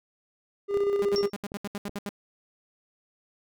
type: tone with tremolo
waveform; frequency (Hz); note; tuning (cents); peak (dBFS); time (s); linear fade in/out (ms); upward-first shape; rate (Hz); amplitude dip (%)
triangle; 402.8; G4; +47; -19; 0.68-1.3; 50; square; 16; 40
type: click train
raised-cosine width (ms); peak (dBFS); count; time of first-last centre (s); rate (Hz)
2; -27; 4; 0.77-1.894; 2.67
type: tone bursts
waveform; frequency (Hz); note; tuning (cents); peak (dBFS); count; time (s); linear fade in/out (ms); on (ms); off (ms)
sawtooth; 202.8; G#3; -41; -27; 11; 1.02-2.091; 0; 31; 73
type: tone with exponential decay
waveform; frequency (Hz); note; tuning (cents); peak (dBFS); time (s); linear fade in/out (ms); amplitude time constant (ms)
sine; 5480; F8; -34; -25; 1.16-1.34; 0; 37
effects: none